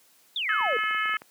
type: exponential sweep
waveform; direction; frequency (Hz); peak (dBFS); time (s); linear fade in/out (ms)
sine; down; 3729 to 435.1; -26; 0.36-0.77; 2
type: harmonic tone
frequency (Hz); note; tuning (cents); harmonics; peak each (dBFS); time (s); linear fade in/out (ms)
430; A4; -40; 3 / 4 / 5 / 6 / 7; -28 / -29 / -30 / -37 / -36; 0.49-1.17; 2
type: clicks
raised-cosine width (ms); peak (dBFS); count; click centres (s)
0.5; -27; 11; 0.609 / 0.664 / 0.728 / 0.788 / 0.837 / 0.91 / 0.947 / 1.057 / 1.094 / 1.14 / 1.219
effects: white hiss -60 dBFS RMS until 1.3 s + high-pass 150 Hz 12 dB/octave